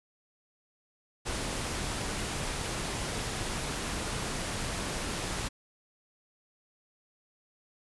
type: noise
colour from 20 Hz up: pink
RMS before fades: -34 dBFS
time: 1.25-5.49 s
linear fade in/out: 20 ms
effects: resampled to 24000 Hz